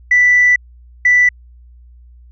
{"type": "tone pair in turn", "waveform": "sine", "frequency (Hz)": [1975.5, 1975.5], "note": ["B6", "B6"], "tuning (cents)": [0, 0], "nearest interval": "unison", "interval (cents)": 0, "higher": "neither", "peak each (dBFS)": -6, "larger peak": "neither", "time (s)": [[0.11, 0.56], [1.05, 1.29]], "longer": "first", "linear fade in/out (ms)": 5, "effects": ["tanh soft clip ceiling -3 dBFS", "added 60 Hz sine -39 dBFS peak until 2.31 s"]}